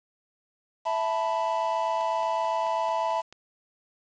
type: chord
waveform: triangle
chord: E suspended fourth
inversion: none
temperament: equal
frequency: 659.3 / 880 / 987.8 Hz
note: E5 / A5 / B5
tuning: 0 / 0 / 0 cents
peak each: -27 dBFS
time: 0.85-3.22 s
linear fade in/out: 20 ms
type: click train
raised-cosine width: 0.2 ms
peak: -28 dBFS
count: 7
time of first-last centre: 2.01-3.326 s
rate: 4.56 Hz
effects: resampled to 16000 Hz + 8-bit